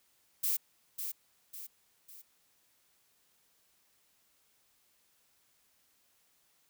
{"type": "noise with echo", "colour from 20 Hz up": "violet", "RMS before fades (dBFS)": -31, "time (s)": [0.43, 0.57], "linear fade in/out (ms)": 10, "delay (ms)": 550, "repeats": 3, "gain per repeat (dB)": -7, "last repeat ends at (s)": 2.22, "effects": ["white hiss -71 dBFS RMS until 6.69 s"]}